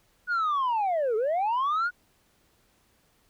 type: linear two-way sweep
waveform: sine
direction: down then up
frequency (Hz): 1480 to 416.8 to 1480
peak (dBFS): -21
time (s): 0.27-1.91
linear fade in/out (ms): 50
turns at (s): 1.16
effects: tanh soft clip ceiling -22 dBFS + pink hiss -66 dBFS RMS until 3.29 s

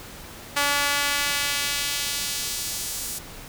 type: tone with high-pass filter sweep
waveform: sawtooth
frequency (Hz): 286.3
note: D4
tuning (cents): -44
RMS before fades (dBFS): -26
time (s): 0.56-3.19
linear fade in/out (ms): 10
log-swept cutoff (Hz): 1100 to 7800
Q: 0.8
effects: pink hiss -41 dBFS RMS until 3.48 s

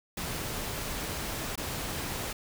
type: noise with dropouts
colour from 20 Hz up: pink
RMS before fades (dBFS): -35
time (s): 0.17-2.33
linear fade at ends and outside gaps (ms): 5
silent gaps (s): 1.557-1.576
effects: none

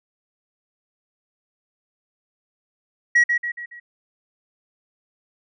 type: tone with echo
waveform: sine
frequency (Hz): 1913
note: A#6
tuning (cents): +44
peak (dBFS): -9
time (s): 3.15-3.24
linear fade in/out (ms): 10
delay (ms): 140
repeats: 4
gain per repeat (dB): -7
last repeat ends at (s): 3.8
effects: tanh soft clip ceiling -11 dBFS

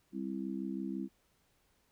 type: harmonic tone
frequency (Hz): 66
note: C2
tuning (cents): +16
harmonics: 3 / 4 / 5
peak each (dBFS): -39 / -40 / -41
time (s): 0.12-1.09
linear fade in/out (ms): 50
effects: pink hiss -73 dBFS RMS until 1.91 s

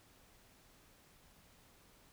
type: silence
effects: pink hiss -65 dBFS RMS until 2.12 s

